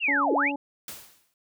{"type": "linear two-way sweep", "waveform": "sine", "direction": "down then up", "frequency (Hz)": [2903, 295.8, 2903], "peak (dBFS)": -21, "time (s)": [0, 0.52], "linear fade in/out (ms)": 50, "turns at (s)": 0.33}
{"type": "harmonic tone", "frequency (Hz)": 283.6, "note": "C#4", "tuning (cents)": 40, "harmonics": [1, 2, 3], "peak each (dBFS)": [-29, -36, -33], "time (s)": [0.08, 0.56], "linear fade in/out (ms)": 5}
{"type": "noise with exponential decay", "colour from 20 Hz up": "white", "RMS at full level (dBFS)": -36, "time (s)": [0.88, 1.34], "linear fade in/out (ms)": 2, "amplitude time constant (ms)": 100}
{"effects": []}